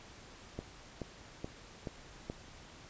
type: click train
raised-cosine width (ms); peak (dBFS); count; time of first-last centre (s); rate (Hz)
2; -25; 5; 0.59-2.299; 2.34
effects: pink hiss -54 dBFS RMS until 2.89 s + resampled to 16000 Hz